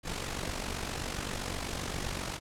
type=noise with amplitude modulation; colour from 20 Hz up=pink; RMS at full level=-33 dBFS; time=0.03-2.4 s; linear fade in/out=50 ms; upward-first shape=sine; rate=47.7 Hz; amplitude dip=65%; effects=low-pass 9000 Hz 12 dB/octave